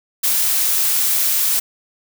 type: noise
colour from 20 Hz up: blue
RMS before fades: -17 dBFS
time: 0.23-1.6 s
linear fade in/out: 10 ms
effects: none